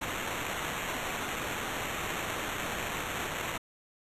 violet noise with sample-and-hold, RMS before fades -35 dBFS, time 0.01-3.58 s, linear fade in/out 10 ms, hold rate 4900 Hz, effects resampled to 32000 Hz

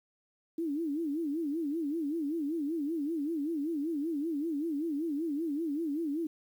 sine tone with vibrato, 307.9 Hz, D#4, 18 cents flat, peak -30 dBFS, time 0.58-6.27 s, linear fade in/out 5 ms, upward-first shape sine, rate 5.2 Hz, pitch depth 170 cents each way, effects 10-bit

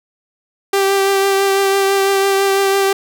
sawtooth tone with vibrato, 392 Hz, G4, in tune, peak -8 dBFS, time 0.73-2.93 s, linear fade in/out 5 ms, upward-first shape triangle, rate 6 Hz, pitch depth 19 cents each way, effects none

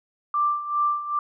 sine tone with tremolo, 1179 Hz, D6, 6 cents sharp, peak -18 dBFS, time 0.34-1.19 s, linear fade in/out 2 ms, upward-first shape sine, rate 2.5 Hz, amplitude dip 75%, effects none

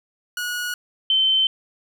sawtooth / sine tone pair in turn, 1456 / 3085 Hz, F#6 / G7, -28 / -28 cents, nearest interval octave + minor second, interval 1300 cents, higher second, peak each -21 / -15 dBFS, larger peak second, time 0.37-0.74 / 1.1-1.47 s, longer neither, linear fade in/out 2 ms, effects none

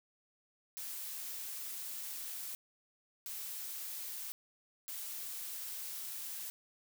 blue noise bursts at uneven times, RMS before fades -43 dBFS, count 3, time 0.77-2.55 / 3.26-4.32 / 4.88-6.5 s, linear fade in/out 0 ms, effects none

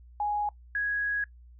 sine tone pair in turn, 830.6 / 1661.2 Hz, G#5 / G#6, 0 / 0 cents, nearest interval octave, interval 1200 cents, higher second, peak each -26 dBFS, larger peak neither, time 0.2-0.49 / 0.75-1.24 s, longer second, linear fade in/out 2 ms, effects noise-tail reverb RT60 0.1 s tail -21 dB re dry + added 60 Hz sine -49 dBFS peak until 1.59 s

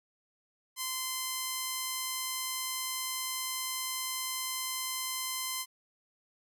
5% pulse tone, 1035 Hz, C6, 19 cents flat, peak -21 dBFS, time 0.76-5.66 s, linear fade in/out 50 ms, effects none

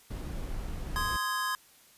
brown noise, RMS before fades -36 dBFS, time 0.1-1.17 s, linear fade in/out 10 ms
square chord, Ab major, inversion first, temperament just, 1038.3 / 1245.9 / 1661.2 Hz, C6 / Eb6 / Ab6, -14 / +2 / 0 cents, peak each -33 / -38 / -34 dBFS, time 0.96-1.55 s, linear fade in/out 0 ms
effects white hiss -59 dBFS RMS until 1.97 s + resampled to 32000 Hz

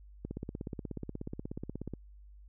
click train, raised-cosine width 3 ms, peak -25 dBFS, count 29, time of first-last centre 0.25-1.937 s, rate 16.6 Hz, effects added 50 Hz sine -51 dBFS peak until 2.48 s

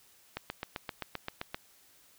click train, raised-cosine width 0.3 ms, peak -19 dBFS, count 10, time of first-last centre 0.37-1.545 s, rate 7.66 Hz, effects white hiss -62 dBFS RMS until 2.18 s

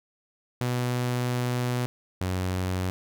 sawtooth tone pair in turn, 123.47 / 92.32 Hz, B2 / F#2, 0 / -3 cents, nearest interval perfect fourth, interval 503 cents, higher first, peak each -21 / -22 dBFS, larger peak first, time 0.61-1.86 / 2.21-2.9 s, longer first, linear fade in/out 0 ms, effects none

